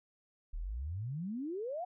sine exponential sweep, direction up, 34.78 to 747 Hz, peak -36 dBFS, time 0.53-1.85 s, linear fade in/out 10 ms, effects none

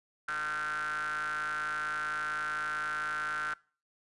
square ring-modulated tone, 77.78 Hz, D#2, in tune, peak -30 dBFS, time 0.28-3.54 s, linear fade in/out 5 ms, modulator 1450 Hz, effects noise-tail reverb RT60 0.4 s tail -23 dB re dry + resampled to 24000 Hz

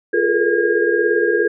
sine tone cluster, 347.3 / 417.9 / 435.1 / 476.8 / 1627 Hz, F4 / G#4 / A4 / A#4 / G#6, -10 / +11 / -19 / +39 / -36 cents, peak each -20 dBFS, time 0.13-1.48 s, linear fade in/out 10 ms, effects none

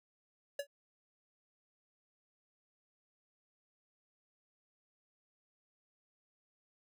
square tone with exponential decay, 567 Hz, C#5, 39 cents sharp, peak -33 dBFS, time 0.59-0.67 s, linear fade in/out 5 ms, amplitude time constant 17 ms, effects none

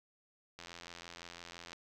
click train, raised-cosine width 0.2 ms, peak -30 dBFS, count 99, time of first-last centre 0.59-1.731 s, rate 85.9 Hz, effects none

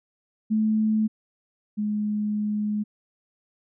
sine tone pair in turn, 216.9 / 210.1 Hz, A3 / G#3, -25 / +20 cents, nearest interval minor second, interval 55 cents, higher first, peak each -19 / -23 dBFS, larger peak first, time 0.5-1.08 / 1.77-2.84 s, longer second, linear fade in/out 20 ms, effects none

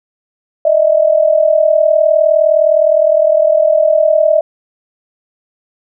sine tone pair together, 606 / 645.6 Hz, D#5 / E5, -46 / -36 cents, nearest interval minor second, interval 110 cents, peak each -10 dBFS, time 0.65-4.41 s, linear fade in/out 5 ms, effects none

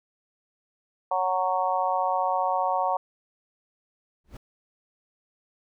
harmonic tone, 185 Hz, F#3, in tune, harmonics 3 / 4 / 5 / 6, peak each -30 / -26 / -27 / -30 dBFS, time 1.11-2.97 s, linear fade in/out 5 ms
brown noise with exponential growth, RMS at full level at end -34 dBFS, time 4.24-4.37 s, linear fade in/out 5 ms, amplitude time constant 28 ms
effects none

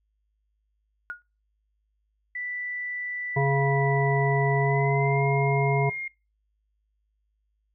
sine tone with exponential decay, 1442 Hz, F#6, 45 cents flat, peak -27 dBFS, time 1.1-1.22 s, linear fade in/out 0 ms, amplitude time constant 26 ms
sine tone with pitch glide, 1975.5 to 2130 Hz, B6 to C7, 0 to +30 cents, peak -30 dBFS, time 2.35-6.08 s, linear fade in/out 5 ms, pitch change +130 cents, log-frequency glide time 4.6-5.24 s
harmonic tone, 138.59 Hz, C#3, in tune, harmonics 1 / 3 / 5 / 7, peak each -22 / -27 / -29 / -30 dBFS, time 3.36-5.9 s, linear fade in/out 10 ms
effects noise-tail reverb RT60 0.3 s tail -23 dB re dry + added 52 Hz sine -70 dBFS peak until 7.74 s

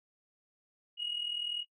sine tone with amplitude modulation, 2888 Hz, F#7, 43 cents flat, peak -29 dBFS, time 0.97-1.65 s, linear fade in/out 50 ms, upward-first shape sine, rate 40.2 Hz, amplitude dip 70%, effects noise-tail reverb RT60 0.1 s tail -23 dB re dry + tanh soft clip ceiling -28 dBFS

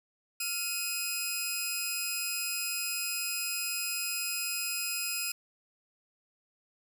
10% pulse tone pair together, 1396.9 / 2516 Hz, F6 / D#7, 0 / +19 cents, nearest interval minor seventh, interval 1019 cents, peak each -33 / -23 dBFS, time 0.4-5.32 s, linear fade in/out 5 ms, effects 10-bit

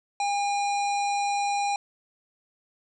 harmonic tone, 809 Hz, G#5, 46 cents flat, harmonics 1 / 3 / 5 / 7 / 9 / 10, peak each -24 / -34 / -38 / -41 / -43 / -44 dBFS, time 0.2-1.76 s, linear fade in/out 2 ms, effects none

